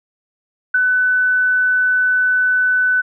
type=tone with ADSR envelope; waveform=sine; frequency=1500 Hz; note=F#6; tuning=23 cents sharp; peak=-10 dBFS; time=0.74-3.02 s; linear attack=7 ms; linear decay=24 ms; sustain=-2 dB; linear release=20 ms; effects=none